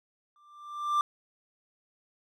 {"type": "tone with exponential growth", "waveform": "triangle", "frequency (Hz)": 1183, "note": "D6", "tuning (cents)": 12, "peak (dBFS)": -19, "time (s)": [0.36, 1.01], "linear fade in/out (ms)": 1, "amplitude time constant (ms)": 140, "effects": []}